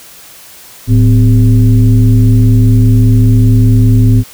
sine tone with frequency modulation, 110 Hz, A2, in tune, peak -3 dBFS, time 0.87-4.24 s, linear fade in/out 50 ms, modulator 145 Hz, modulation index 0.79, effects white hiss -35 dBFS RMS until 4.33 s

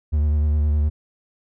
triangle tone with vibrato, 74.8 Hz, D2, 32 cents sharp, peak -14 dBFS, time 0.12-0.9 s, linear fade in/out 20 ms, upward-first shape triangle, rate 9.7 Hz, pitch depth 39 cents each way, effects none

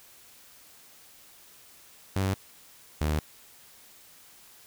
sawtooth tone pair in turn, 96 / 76.39 Hz, G2 / D#2, -36 / -31 cents, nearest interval major third, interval 395 cents, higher first, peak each -21 dBFS, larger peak neither, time 2.16-2.34 / 3.01-3.19 s, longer neither, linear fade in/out 0 ms, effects white hiss -54 dBFS RMS until 4.66 s

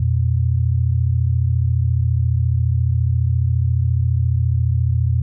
sine tone pair together, 86 / 120.48 Hz, F2 / B2, -26 / -42 cents, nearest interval tritone, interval 584 cents, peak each -17 dBFS, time 0-5.22 s, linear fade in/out 5 ms, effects none

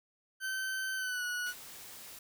40% pulse tone with pitch glide, 1540 to 1465.4 Hz, G6 to F#6, -31 to -17 cents, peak -33 dBFS, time 0.4-1.54 s, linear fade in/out 50 ms, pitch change -86 cents, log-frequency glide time 0.96-1.24 s
white noise, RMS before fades -49 dBFS, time 1.46-2.19 s, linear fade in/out 5 ms
effects none

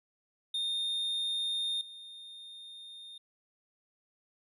triangle tone with level steps, 3654 Hz, A#7, 35 cents flat, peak -29 / -44 dBFS, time 0.54-3.18 s, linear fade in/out 5 ms, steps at 1.81 s, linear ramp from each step 2 ms, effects resampled to 32000 Hz

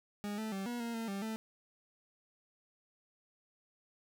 40% pulse tone with pitch steps, 205.6 / 218.9 / 193.8 / 240.8 / 233.3 / 227.2 / 197.1 / 220.9 Hz, G#3 / A3 / G3 / B3 / A#3 / A#3 / G3 / A3, -17 / -9 / -20 / -44 / +2 / -44 / +10 / +7 cents, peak -36 dBFS, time 0.24-1.36 s, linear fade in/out 0 ms, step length 140 ms, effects none

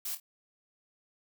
blue noise with echo, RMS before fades -36 dBFS, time 0.05-0.15 s, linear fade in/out 5 ms, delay 25 ms, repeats 2, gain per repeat -9 dB, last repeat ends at 0.2 s, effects none

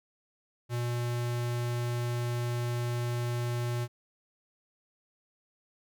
square tone, 120.4 Hz, B2, 44 cents flat, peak -30 dBFS, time 0.69-3.88 s, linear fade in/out 50 ms, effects none

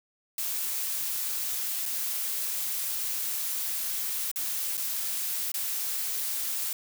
blue noise with dropouts, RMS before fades -31 dBFS, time 0.38-6.73 s, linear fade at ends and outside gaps 2 ms, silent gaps 1.856-1.86 / 4.315-4.359 / 4.771-4.776 / 5.518-5.541 s, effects none

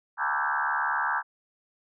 sine tone with frequency modulation, 1244.5 Hz, D#6, in tune, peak -24 dBFS, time 0.17-1.23 s, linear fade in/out 50 ms, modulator 72.5 Hz, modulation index 5.6, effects none

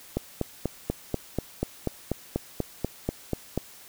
click train, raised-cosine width 2 ms, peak -12 dBFS, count 15, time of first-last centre 0.17-3.576 s, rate 4.11 Hz, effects white hiss -49 dBFS RMS until 3.88 s

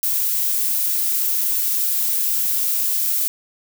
violet noise, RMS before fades -20 dBFS, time 0.03-3.28 s, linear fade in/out 0 ms, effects none

